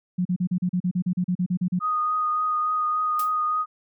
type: tone bursts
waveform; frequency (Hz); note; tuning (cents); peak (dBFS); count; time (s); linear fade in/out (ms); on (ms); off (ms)
sine; 180.2; F#3; -45; -20; 15; 0.18-1.793; 10; 73; 37
type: tone with vibrato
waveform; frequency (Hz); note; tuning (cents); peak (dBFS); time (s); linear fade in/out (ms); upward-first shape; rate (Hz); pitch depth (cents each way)
sine; 1240; D#6; -6; -21; 1.8-3.66; 50; triangle; 3.5; 16
type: noise with exponential decay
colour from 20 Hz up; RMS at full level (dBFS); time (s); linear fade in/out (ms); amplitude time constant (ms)
blue; -30; 3.19-3.34; 5; 31
effects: none